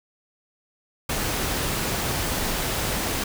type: noise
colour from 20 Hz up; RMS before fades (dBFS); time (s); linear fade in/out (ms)
pink; -26; 1.09-3.24; 5
effects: none